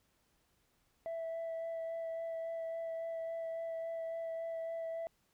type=tone with vibrato; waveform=sine; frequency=659 Hz; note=E5; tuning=1 cent flat; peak=-35 dBFS; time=1.06-5.07 s; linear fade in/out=0 ms; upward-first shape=sine; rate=3.6 Hz; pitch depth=11 cents each way; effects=tanh soft clip ceiling -36 dBFS + pink hiss -75 dBFS RMS until 5.33 s